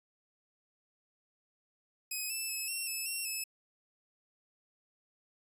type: tone with pitch steps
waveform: 5% pulse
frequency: 2527 / 2636 / 2586 / 2720 / 2607 / 2727 / 2598 Hz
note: D#7 / E7 / E7 / F7 / E7 / F7 / E7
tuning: +26 / -1 / -34 / -46 / -20 / -42 / -26 cents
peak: -26 dBFS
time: 2.11-3.44 s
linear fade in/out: 5 ms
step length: 190 ms
effects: resampled to 32000 Hz